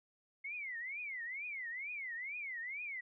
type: tone with vibrato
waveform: sine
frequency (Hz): 2125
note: C7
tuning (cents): +26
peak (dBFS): -40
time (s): 0.44-3.01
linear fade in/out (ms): 10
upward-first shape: triangle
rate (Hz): 2.2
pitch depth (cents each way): 290
effects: none